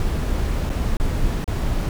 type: noise with dropouts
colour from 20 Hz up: brown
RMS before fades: -21 dBFS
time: 0-1.89 s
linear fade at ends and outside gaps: 1 ms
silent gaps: 0.694-0.7 / 0.969-0.999 / 1.443-1.477 s
effects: none

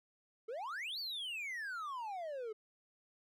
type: exponential two-way sweep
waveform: triangle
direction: up then down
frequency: 419.1 to 4673 to 419.1 Hz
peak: -38 dBFS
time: 0.48-2.53 s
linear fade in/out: 10 ms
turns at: 0.99 s
effects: none

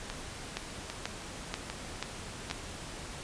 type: two click trains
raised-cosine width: 0.2 ms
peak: -15 / -19 dBFS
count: 5 / 4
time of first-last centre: 0.57-2.512 / 0.1-2.5 s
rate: 2.06 / 1.25 Hz
effects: pink hiss -43 dBFS RMS until 3.23 s + resampled to 22050 Hz

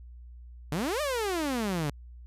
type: exponential two-way sweep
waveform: sawtooth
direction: up then down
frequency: 138.59 to 620 to 138.59 Hz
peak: -24 dBFS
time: 0.72-1.9 s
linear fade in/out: 2 ms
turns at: 1.01 s
effects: added 60 Hz sine -44 dBFS peak until 2.26 s + resampled to 32000 Hz

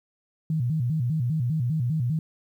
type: tone with vibrato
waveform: sine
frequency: 138.59 Hz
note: C#3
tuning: in tune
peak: -22 dBFS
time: 0.5-2.19 s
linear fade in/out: 2 ms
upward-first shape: square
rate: 5 Hz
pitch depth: 230 cents each way
effects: 10-bit

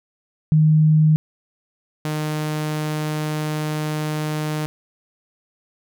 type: tone pair in turn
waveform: sine / sawtooth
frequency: 155.2 / 153.06 Hz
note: D#3 / D#3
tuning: -4 / -28 cents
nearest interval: unison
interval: 24 cents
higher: first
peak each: -11 / -18 dBFS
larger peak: first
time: 0.52-1.16 / 2.05-4.66 s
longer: second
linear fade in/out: 0 ms
effects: none

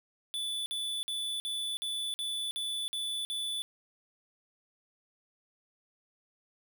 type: tone bursts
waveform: square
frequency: 3475 Hz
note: A7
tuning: 22 cents flat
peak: -33 dBFS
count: 9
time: 0.34-3.62 s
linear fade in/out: 0 ms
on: 320 ms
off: 50 ms
effects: none

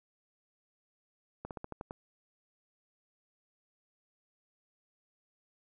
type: slowing click train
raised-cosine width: 1 ms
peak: -26 dBFS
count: 7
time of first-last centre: 1.45-1.909 s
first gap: 58 ms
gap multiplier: 1.11
effects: none

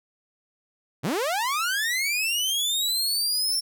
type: linear sweep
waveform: sawtooth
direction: up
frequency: 105.9 to 5450 Hz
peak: -20 dBFS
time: 1.03-3.61 s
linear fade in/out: 20 ms
effects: none

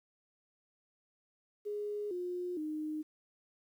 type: tone with pitch steps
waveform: sine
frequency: 415.3 / 357.4 / 307.5 Hz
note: G#4 / F4 / D#4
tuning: 0 / +40 / -20 cents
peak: -35 dBFS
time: 1.65-3.03 s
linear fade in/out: 20 ms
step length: 460 ms
effects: 11-bit

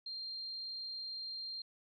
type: tone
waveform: sine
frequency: 4187 Hz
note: C8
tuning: in tune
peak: -40 dBFS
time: 0.06-1.62 s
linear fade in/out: 5 ms
effects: MP3 96 kbps

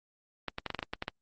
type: clicks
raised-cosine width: 0.3 ms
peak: -17 dBFS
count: 10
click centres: 0.483 / 0.584 / 0.663 / 0.703 / 0.747 / 0.791 / 0.828 / 0.935 / 1.024 / 1.081 s
effects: Opus 32 kbps

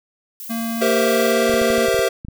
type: noise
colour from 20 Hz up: violet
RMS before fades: -33 dBFS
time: 0.4-1.32 s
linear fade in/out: 0 ms
type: tone with pitch glide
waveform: square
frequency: 228.8 to 231.6 Hz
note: A#3 to A#3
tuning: -32 to -11 cents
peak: -23 dBFS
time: 0.49-1.87 s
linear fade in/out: 20 ms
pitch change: +21 cents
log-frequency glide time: 0.89-1.33 s
type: chord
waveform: square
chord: C dominant seventh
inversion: second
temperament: equal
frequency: 392 / 466.2 / 523.3 / 659.3 Hz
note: G4 / Bb4 / C5 / E5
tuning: 0 / 0 / 0 / 0 cents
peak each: -22 dBFS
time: 0.81-2.09 s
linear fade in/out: 10 ms
type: clicks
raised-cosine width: 5 ms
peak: -21 dBFS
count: 10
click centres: 1.496 / 1.54 / 1.616 / 1.703 / 1.782 / 1.885 / 1.944 / 1.992 / 2.249 / 2.285 s
effects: none

